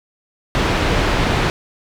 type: low-pass noise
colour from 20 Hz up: pink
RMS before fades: -17 dBFS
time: 0.55-1.5 s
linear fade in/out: 0 ms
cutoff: 3300 Hz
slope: 12 dB/octave
effects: none